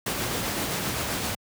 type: noise with tremolo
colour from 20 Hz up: pink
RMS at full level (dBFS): -27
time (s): 0.06-1.35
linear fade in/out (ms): 5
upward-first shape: sine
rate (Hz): 7.7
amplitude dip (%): 25
effects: high-pass 80 Hz 12 dB/octave